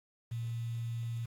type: tone with quantisation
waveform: sine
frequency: 116.6 Hz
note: A#2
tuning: 1 cent sharp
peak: -34 dBFS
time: 0.31-1.26 s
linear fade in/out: 10 ms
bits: 9
effects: AAC 64 kbps